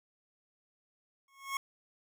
25% pulse tone with exponential growth, 1094 Hz, C#6, 23 cents flat, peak -26 dBFS, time 1.28-1.57 s, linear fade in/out 2 ms, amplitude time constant 62 ms, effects none

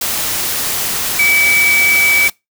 sine tone in noise, 2292 Hz, D7, 43 cents flat, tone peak -9 dBFS, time 1.19-2.28 s, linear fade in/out 5 ms, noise white, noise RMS -18 dBFS, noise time 0.01-2.3 s, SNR +6 dB, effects noise-tail reverb RT60 0.2 s tail -24 dB re dry

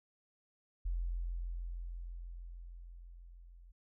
sine tone with level ramp, 43.16 Hz, F1, 20 cents flat, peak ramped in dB -32 to -54 dBFS, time 0.85-3.72 s, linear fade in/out 10 ms, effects none

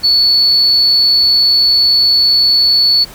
sine tone, 4435 Hz, C#8, in tune, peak -6 dBFS, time 0.03-3.05 s, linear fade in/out 20 ms, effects tanh soft clip ceiling -2 dBFS + pink hiss -35 dBFS RMS until 3.14 s

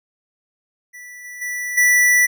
square tone with level steps, 1966 Hz, B6, 8 cents flat, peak -36 / -33 / -24 / -12 dBFS, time 0.93-2.27 s, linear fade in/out 20 ms, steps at 1.24 / 1.41 / 1.77 s, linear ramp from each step 10 ms, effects none

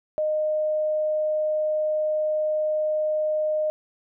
sine tone, 615 Hz, D#5, 20 cents flat, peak -21 dBFS, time 0.18-3.7 s, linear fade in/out 0 ms, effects none

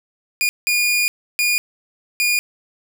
sawtooth tone bursts at uneven times, 2434 Hz, D#7, 39 cents flat, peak -12 dBFS, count 4, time 0.41-0.49 / 0.67-1.08 / 1.39-1.58 / 2.2-2.39 s, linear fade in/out 0 ms, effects none

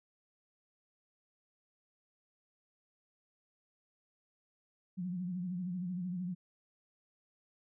sine tone with vibrato, 180 Hz, F#3, 47 cents flat, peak -35 dBFS, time 4.97-6.35 s, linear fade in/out 20 ms, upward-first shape sine, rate 13 Hz, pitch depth 75 cents each way, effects none

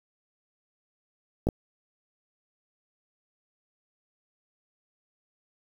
clicks, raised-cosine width 2 ms, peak -12 dBFS, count 2, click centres 1.47 / 1.488 s, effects 7-bit

